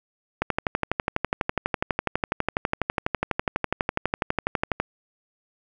click train, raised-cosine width 0.5 ms, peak -7 dBFS, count 54, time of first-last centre 0.42-4.8 s, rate 12.1 Hz, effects none

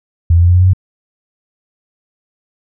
sine tone with pitch steps, 84 / 85.57 / 87.16 / 88.79 / 90.45 / 92.13 / 93.85 Hz, E2 / F2 / F2 / F2 / F#2 / F#2 / F#2, +33 / -35 / -3 / +29 / -39 / -7 / +25 cents, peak -5 dBFS, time 0.3-0.734 s, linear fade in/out 5 ms, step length 62 ms, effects none

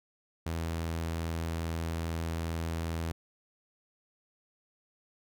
sawtooth tone, 82.41 Hz, E2, in tune, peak -28 dBFS, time 0.46-3.12 s, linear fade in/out 5 ms, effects none

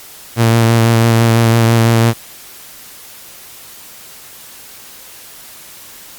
sawtooth tone with vibrato, 114.9 Hz, A#2, 25 cents flat, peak -4 dBFS, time 0.36-2.14 s, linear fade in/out 50 ms, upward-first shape sine, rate 6 Hz, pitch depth 23 cents each way, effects white hiss -36 dBFS RMS until 6.18 s + Opus 48 kbps

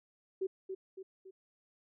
sine tone with echo, 380.6 Hz, F#4, 49 cents sharp, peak -31 dBFS, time 0.41-0.47 s, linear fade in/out 10 ms, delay 280 ms, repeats 3, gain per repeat -6 dB, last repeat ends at 1.31 s, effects none

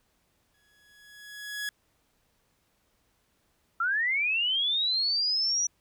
sawtooth tone with exponential growth, 1680 Hz, G#6, 19 cents sharp, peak -26 dBFS, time 0.54-1.69 s, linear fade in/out 1 ms, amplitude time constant 250 ms
sine linear sweep, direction up, 1319 to 5880 Hz, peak -24 dBFS, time 3.8-5.67 s, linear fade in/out 5 ms
effects pink hiss -71 dBFS RMS until 5.8 s

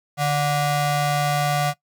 35% pulse ring-modulated tone, 437.4 Hz, A4, 10 cents flat, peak -14 dBFS, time 0.17-1.74 s, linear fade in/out 50 ms, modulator 290 Hz, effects noise-tail reverb RT60 0.1 s tail -19 dB re dry

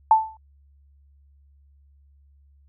sine tone with exponential decay, 880 Hz, A5, in tune, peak -8 dBFS, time 0.11-0.37 s, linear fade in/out 2 ms, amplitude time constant 55 ms, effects added 70 Hz sine -53 dBFS peak until 2.68 s

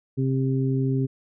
harmonic tone, 132.8 Hz, C3, 26 cents sharp, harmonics 1 / 2 / 3, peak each -22 / -26 / -30 dBFS, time 0.17-1.07 s, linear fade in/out 20 ms, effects none

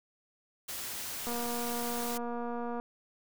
white noise, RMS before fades -39 dBFS, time 0.68-2.18 s, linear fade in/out 10 ms
click train, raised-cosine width 1 ms, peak -25 dBFS, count 365, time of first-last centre 1.27-2.799 s, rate 238 Hz
effects none

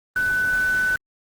sine tone in noise, 1500 Hz, F#6, 23 cents sharp, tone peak -18 dBFS, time 0.16-0.96 s, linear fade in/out 2 ms, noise pink, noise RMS -36 dBFS, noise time 0.16-0.96 s, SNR +15 dB, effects Opus 24 kbps

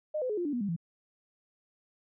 sine tone with pitch steps, 611 / 507.9 / 422.2 / 350.9 / 291.7 / 242.5 / 201.6 / 167.54 Hz, D#5 / B4 / G#4 / F4 / D4 / B3 / G3 / E3, -32 / +48 / +29 / +8 / -12 / -31 / +49 / +28 cents, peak -29 dBFS, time 0.14-0.764 s, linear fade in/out 10 ms, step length 78 ms, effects none

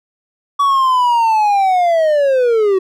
triangle linear sweep, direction down, 1139 to 370 Hz, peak -8 dBFS, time 0.59-2.79 s, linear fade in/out 10 ms, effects none

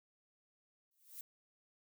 violet noise with exponential growth, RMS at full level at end -45 dBFS, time 0.91-1.21 s, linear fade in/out 2 ms, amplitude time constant 64 ms, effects none

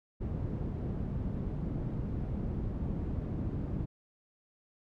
white low-pass noise, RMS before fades -35 dBFS, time 0.2-3.86 s, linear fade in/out 20 ms, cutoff 170 Hz, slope 12 dB/octave, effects none

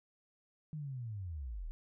sine linear sweep, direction down, 157.7 to 32.67 Hz, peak -39 dBFS, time 0.73-1.71 s, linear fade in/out 0 ms, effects none

